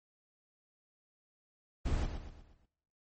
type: noise with echo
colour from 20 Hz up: brown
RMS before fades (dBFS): -32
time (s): 1.85-2.06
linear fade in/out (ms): 10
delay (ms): 120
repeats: 5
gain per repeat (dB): -7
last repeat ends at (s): 2.66
effects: noise-tail reverb RT60 0.9 s tail -22 dB re dry + MP3 32 kbps